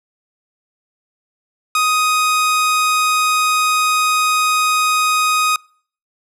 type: tone pair together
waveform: 45% pulse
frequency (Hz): 1250 / 2500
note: D#6 / D#7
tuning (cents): +8 / +8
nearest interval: octave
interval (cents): 1200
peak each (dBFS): -14 / -21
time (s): 1.75-5.56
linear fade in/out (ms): 2
effects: noise-tail reverb RT60 0.5 s tail -26 dB re dry + low-pass 12000 Hz 12 dB/octave